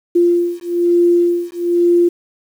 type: beating tone pair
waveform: sine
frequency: 346.6 / 347.7 Hz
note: F4 / F4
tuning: -13 / -8 cents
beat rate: 1.1 Hz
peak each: -14 dBFS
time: 0.15-2.09 s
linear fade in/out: 10 ms
effects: 7-bit